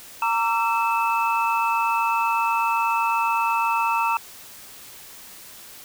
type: tone cluster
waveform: sine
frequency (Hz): 922 / 1156 / 1346 / 2624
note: A#5 / D6 / E6 / E7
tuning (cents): -19 / -28 / +36 / -9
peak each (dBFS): -21 / -28 / -27 / -27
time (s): 0.22-4.17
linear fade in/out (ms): 2
effects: white hiss -43 dBFS RMS until 5.84 s